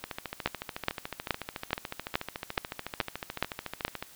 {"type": "two click trains", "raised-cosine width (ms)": 0.3, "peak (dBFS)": [-9, -18], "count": [9, 56], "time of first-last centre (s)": [[0.46, 3.85], [0.04, 4.026]], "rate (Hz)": [2.36, 13.8], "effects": ["white hiss -53 dBFS RMS until 4.15 s"]}